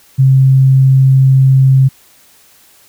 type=tone; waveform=sine; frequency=133.2 Hz; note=C3; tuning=31 cents sharp; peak=-4 dBFS; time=0.18-1.89 s; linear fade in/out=20 ms; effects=white hiss -46 dBFS RMS until 2.88 s